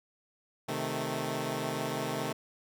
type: chord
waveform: 10% pulse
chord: A diminished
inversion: first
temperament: equal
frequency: 130.81 / 155.56 / 220 Hz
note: C3 / Eb3 / A3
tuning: 0 / 0 / 0 cents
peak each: -28 dBFS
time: 0.68-2.33 s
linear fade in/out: 10 ms
effects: none